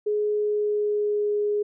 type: tone with pitch glide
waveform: sine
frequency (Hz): 419.6 to 415.3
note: G#4 to G#4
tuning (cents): +18 to 0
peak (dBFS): -21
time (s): 0.06-1.63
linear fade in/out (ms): 10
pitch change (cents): -18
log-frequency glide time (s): 0.33-1.35
effects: none